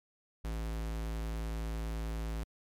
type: tone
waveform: square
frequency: 55 Hz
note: A1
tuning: in tune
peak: -35 dBFS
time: 0.44-2.44 s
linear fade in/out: 10 ms
effects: MP3 96 kbps

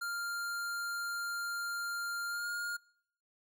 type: tone with pitch glide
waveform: square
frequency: 1396.9 to 1419.7 Hz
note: F6 to F6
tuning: 0 to +28 cents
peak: -36 dBFS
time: 0.01-2.77 s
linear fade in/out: 10 ms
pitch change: +28 cents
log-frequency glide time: 2.28-2.47 s
effects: noise-tail reverb RT60 0.7 s tail -25 dB re dry

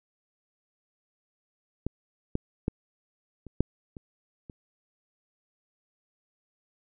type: clicks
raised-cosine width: 3 ms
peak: -16 / -14 / -13 / -29 / -9 / -28 / -29 dBFS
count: 7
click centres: 1.866 / 2.354 / 2.681 / 3.467 / 3.606 / 3.968 / 4.498 s
effects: none

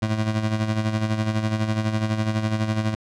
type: tone with tremolo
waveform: 25% pulse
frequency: 108.6 Hz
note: A2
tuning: 22 cents flat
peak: -15 dBFS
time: 0.02-2.95 s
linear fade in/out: 5 ms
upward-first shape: sine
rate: 12 Hz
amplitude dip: 60%
effects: low-pass 6000 Hz 12 dB/octave

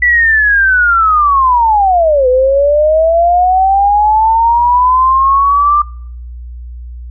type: linear two-way sweep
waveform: sine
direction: down then up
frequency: 1975.5 to 499.2 to 1191 Hz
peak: -6 dBFS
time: 0.02-5.82 s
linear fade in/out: 5 ms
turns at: 2.28 s
effects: noise-tail reverb RT60 0.6 s tail -24 dB re dry + added 60 Hz sine -24 dBFS peak until 7.1 s

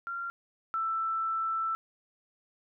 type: tone pair in turn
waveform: sine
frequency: 1381 / 1327.4 Hz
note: F6 / E6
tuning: -20 / +12 cents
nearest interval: minor second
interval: 68 cents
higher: first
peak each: -33 / -28 dBFS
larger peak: second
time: 0.07-0.3 / 0.74-1.75 s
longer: second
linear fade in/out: 0 ms
effects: none

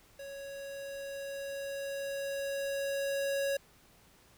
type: tone with level ramp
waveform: square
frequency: 554.4 Hz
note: C#5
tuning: in tune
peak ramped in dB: -43 to -30 dBFS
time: 0.19-3.57 s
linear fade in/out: 5 ms
effects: pink hiss -62 dBFS RMS until 4.37 s

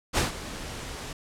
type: noise with ADSR envelope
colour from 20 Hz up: pink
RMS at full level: -22 dBFS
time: 0.13-1.13 s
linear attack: 43 ms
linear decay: 140 ms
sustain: -15 dB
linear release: 4 ms
effects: low-pass 9000 Hz 12 dB/octave

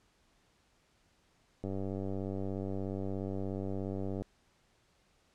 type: click train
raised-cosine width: 2 ms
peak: -25 dBFS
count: 251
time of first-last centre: 1.64-4.22 s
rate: 96.9 Hz
effects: pink hiss -70 dBFS RMS until 5.34 s + low-pass 8000 Hz 12 dB/octave

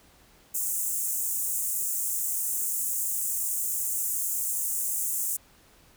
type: high-pass noise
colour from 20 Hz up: pink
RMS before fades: -29 dBFS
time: 0.54-5.37 s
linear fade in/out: 10 ms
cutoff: 7000 Hz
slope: 48 dB/octave
effects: pink hiss -58 dBFS RMS until 5.96 s

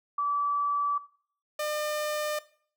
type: tone pair in turn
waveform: sine / sawtooth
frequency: 1154 / 602.7 Hz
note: D6 / D5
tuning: -31 / +45 cents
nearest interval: major seventh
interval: 1124 cents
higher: first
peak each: -25 dBFS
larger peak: neither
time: 0.18-0.98 / 1.59-2.39 s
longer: neither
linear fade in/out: 5 ms
effects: noise-tail reverb RT60 0.5 s tail -17 dB re dry

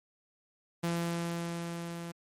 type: tone with level ramp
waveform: sawtooth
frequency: 169.9 Hz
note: F3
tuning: 47 cents flat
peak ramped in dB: -25 to -35 dBFS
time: 0.83-2.12 s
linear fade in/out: 10 ms
effects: MP3 64 kbps

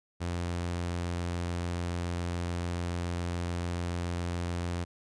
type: tone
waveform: sawtooth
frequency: 87 Hz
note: F2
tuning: 6 cents flat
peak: -27 dBFS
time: 0.2-4.85 s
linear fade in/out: 20 ms
effects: resampled to 22050 Hz

